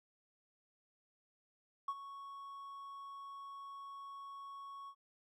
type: tone with ADSR envelope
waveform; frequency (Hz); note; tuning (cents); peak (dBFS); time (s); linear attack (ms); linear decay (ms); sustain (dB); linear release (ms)
triangle; 1108.7; C#6; 0; -30; 1.88-4.95; 6; 48; -15; 68
effects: tanh soft clip ceiling -32 dBFS